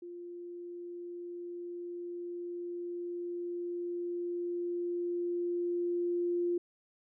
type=tone with level ramp; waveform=sine; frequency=349.2 Hz; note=F4; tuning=in tune; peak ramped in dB=-42 to -28 dBFS; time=0.02-6.58 s; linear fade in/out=5 ms; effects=none